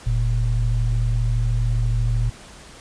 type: tone pair together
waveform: sine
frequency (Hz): 43.34 / 115.9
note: F1 / A#2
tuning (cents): -12 / -10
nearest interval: octave + perfect fourth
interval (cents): 1702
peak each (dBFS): -20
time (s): 0.06-2.3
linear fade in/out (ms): 10
effects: pink hiss -43 dBFS RMS until 2.8 s + resampled to 22050 Hz